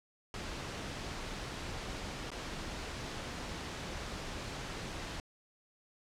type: noise with dropouts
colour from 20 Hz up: pink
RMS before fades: -41 dBFS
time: 0.34-5.2 s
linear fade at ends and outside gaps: 1 ms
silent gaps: 2.304-2.316 s
effects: low-pass 6000 Hz 12 dB/octave